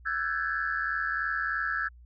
sine tone cluster, 1328 / 1512 / 1653 / 1736 Hz, E6 / F#6 / G#6 / A6, +12 / +37 / -9 / -24 cents, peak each -32 / -34 / -31 / -34 dBFS, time 0.05-1.89 s, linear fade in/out 20 ms, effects tanh soft clip ceiling -18 dBFS + added 60 Hz sine -49 dBFS peak until 2.05 s

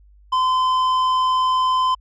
sine tone with tanh clipping, 1026 Hz, C6, 34 cents flat, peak -17 dBFS, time 0.32-1.95 s, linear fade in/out 10 ms, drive 9 dB, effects added 50 Hz sine -47 dBFS peak until 2 s

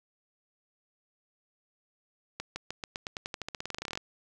accelerating click train, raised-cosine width 0.2 ms, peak -18 dBFS, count 24, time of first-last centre 2.4-3.975 s, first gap 160 ms, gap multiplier 0.91, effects none

